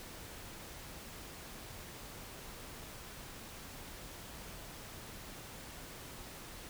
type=silence; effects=pink hiss -49 dBFS RMS until 6.69 s